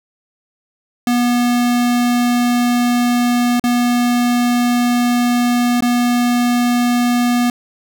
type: tone with dropouts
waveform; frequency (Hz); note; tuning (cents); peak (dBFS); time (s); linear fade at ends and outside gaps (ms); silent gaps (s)
square; 242.6; B3; -31; -13; 1.07-7.5; 2; 3.597-3.639 / 5.807-5.823
effects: none

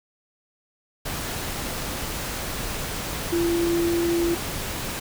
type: tone in noise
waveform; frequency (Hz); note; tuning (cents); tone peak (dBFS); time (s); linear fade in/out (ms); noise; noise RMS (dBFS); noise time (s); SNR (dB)
sine; 340.5; F4; -44; -20; 3.32-4.35; 10; pink; -30; 1.05-5; +7
effects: none

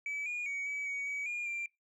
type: tone with pitch steps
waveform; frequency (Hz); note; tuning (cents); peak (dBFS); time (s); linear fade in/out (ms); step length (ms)
sine; 2295 / 2437 / 2249 / 2283 / 2248 / 2272 / 2421 / 2370; D7 / D#7 / C#7 / D7 / C#7 / C#7 / D#7 / D7; -40 / -37 / +24 / -50 / +24 / +42 / -48 / +15; -32; 0.06-1.66; 2; 200
effects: noise-tail reverb RT60 0.2 s tail -26 dB re dry + tanh soft clip ceiling -33 dBFS

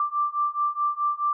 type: beating tone pair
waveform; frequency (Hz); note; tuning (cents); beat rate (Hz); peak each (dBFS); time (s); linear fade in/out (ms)
sine; 1174.7 / 1179.4; D6 / D6; 0 / +7; 4.7; -26 / -25; 0-1.33; 2
effects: none

